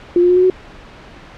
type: tone with pitch steps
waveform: sine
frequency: 350.1 / 355.2 / 360.4 / 365.6 / 370.9 Hz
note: F4 / F4 / F#4 / F#4 / F#4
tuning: +4 / +29 / -45 / -21 / +4 cents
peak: -8 dBFS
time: 0.16-0.5 s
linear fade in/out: 2 ms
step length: 68 ms
effects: pink hiss -38 dBFS RMS until 1.37 s + low-pass 3000 Hz 12 dB/octave